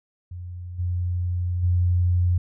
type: tone with level steps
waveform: sine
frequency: 88.8 Hz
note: F2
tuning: 29 cents sharp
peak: -32 / -22 / -17 dBFS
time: 0.31-2.38 s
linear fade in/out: 5 ms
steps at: 0.78 / 1.62 s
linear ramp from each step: 20 ms
effects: none